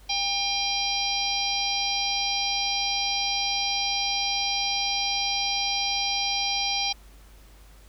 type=harmonic tone; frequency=800 Hz; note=G5; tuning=35 cents sharp; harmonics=1 / 3 / 4 / 5 / 6 / 7; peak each=-31 / -31 / -31 / -31 / -31 / -31 dBFS; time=0.09-6.93 s; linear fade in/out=10 ms; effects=added 50 Hz sine -48 dBFS peak until 7.88 s + pink hiss -56 dBFS RMS until 7.88 s